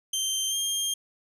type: tone with pitch glide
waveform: 20% pulse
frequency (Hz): 3136 to 3204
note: G7 to G7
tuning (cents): 0 to +37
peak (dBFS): -20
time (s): 0.13-0.94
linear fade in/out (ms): 5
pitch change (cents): +37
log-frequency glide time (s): 0.48-0.56
effects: none